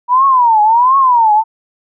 sine tone with vibrato, 960 Hz, B5, 49 cents flat, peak -6 dBFS, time 0.08-1.44 s, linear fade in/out 50 ms, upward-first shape triangle, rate 1.4 Hz, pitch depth 250 cents each way, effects none

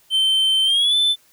triangle tone with pitch glide, 3100 to 3520 Hz, G7 to A7, -20 to 0 cents, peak -13 dBFS, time 0.1-1.16 s, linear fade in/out 50 ms, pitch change +220 cents, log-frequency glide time 0.64-0.96 s, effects white hiss -56 dBFS RMS until 1.32 s

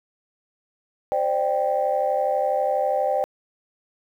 sine chord, C suspended second, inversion none, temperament equal with one note detuned, 523.3 / 595.5 / 784 Hz, C5 / D5 / G5, 0 / +24 / 0 cents, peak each -24 / -23 / -23 dBFS, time 1.12-3.24 s, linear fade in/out 0 ms, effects tanh soft clip ceiling -11 dBFS + 9-bit

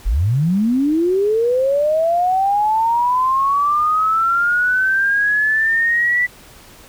sine linear sweep, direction up, 36.08 to 1975.5 Hz, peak -13 dBFS, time 0.05-6.27 s, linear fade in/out 20 ms, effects pink hiss -43 dBFS RMS until 6.88 s

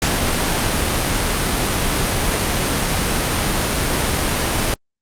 pink noise, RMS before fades -18 dBFS, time 0.02-4.74 s, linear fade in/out 2 ms, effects low-pass 12000 Hz 12 dB/octave + Opus 48 kbps

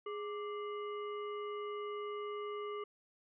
harmonic tone with a mistuned harmonic, 415.3 Hz, G#4, in tune, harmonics 1 / 3 / 5 / 7, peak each -40 / -44 / -54 / -56 dBFS, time 0.06-2.84 s, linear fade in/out 5 ms, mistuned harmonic 3, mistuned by -98 cents, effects none

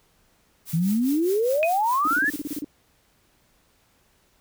blue noise with tremolo, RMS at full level -35 dBFS, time 0.65-2.63 s, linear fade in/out 50 ms, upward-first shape triangle, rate 4.9 Hz, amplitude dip 85%
sine exponential sweep, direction up, 155.8 to 1800 Hz, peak -19 dBFS, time 0.73-2.3 s, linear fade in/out 10 ms
sine tone with exponential decay, 2500 Hz, D#7, 8 cents sharp, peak -18 dBFS, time 1.63-1.75 s, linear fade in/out 0 ms, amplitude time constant 24 ms
sine tone bursts, 293.7 Hz, D4, in tune, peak -26 dBFS, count 11, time 2.05-2.645 s, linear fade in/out 2 ms, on 25 ms, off 32 ms
effects pink hiss -63 dBFS RMS until 4.4 s

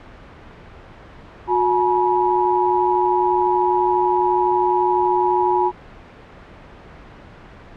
sine tone cluster, 362.8 / 851 / 963 Hz, F#4 / G#5 / B5, -34 / +42 / -44 cents, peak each -19 dBFS, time 1.47-5.72 s, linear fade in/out 50 ms, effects pink hiss -41 dBFS RMS until 7.76 s + low-pass 2000 Hz 12 dB/octave

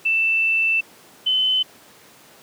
sine tone pair in turn, 2660 / 3041 Hz, E7 / F#7, +15 / +47 cents, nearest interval major second, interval 232 cents, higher second, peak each -16 dBFS, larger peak neither, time 0.05-0.81 / 1.26-1.63 s, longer first, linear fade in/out 10 ms, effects pink hiss -48 dBFS RMS until 2.42 s + high-pass 200 Hz 12 dB/octave

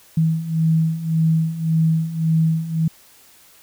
sine beating tone pair, 160 / 161.8 Hz, D#3 / E3, +49 / -32 cents, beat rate 1.8 Hz, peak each -21 / -17 dBFS, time 0.17-2.88 s, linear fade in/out 5 ms, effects white hiss -50 dBFS RMS until 3.62 s

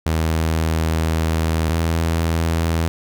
sawtooth tone pair in turn, 80.5 / 82.24 Hz, E2 / E2, -41 / -4 cents, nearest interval unison, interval 37 cents, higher second, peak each -13 dBFS, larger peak neither, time 0.06-1.69 / 1.69-2.88 s, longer first, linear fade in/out 0 ms, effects none

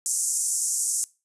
white band-pass noise, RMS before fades -26 dBFS, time 0.06-1.04 s, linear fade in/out 0 ms, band 6200 to 9900 Hz, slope 48 dB/octave, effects noise-tail reverb RT60 0.3 s tail -22 dB re dry + resampled to 32000 Hz

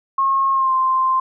sine tone with pitch glide, 1082 to 1045.7 Hz, C#6 to C6, -42 to -1 cents, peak -14 dBFS, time 0.18-1.2 s, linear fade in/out 5 ms, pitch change -59 cents, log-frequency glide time 0.52-0.73 s, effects none

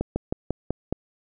slowing click train, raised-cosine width 2 ms, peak -11 dBFS, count 6, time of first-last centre 0.01-0.926 s, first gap 150 ms, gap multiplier 1.1, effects none

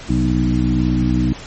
harmonic tone with a mistuned harmonic, 61.74 Hz, B1, in tune, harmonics 1 / 2 / 3 / 4 / 5, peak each -20 / -20 / -20 / -20 / -20 dBFS, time 0.09-1.33 s, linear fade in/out 5 ms, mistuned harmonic 2, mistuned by +54 cents, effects pink hiss -35 dBFS RMS until 1.46 s + MP3 32 kbps

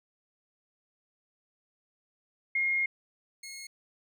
sine / 15% pulse tone pair in turn, 2140 / 2165 Hz, C7 / C#7, +38 / -41 cents, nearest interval unison, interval 21 cents, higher second, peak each -25 / -35 dBFS, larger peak first, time 2.55-2.86 / 3.43-3.67 s, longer first, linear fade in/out 5 ms, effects none

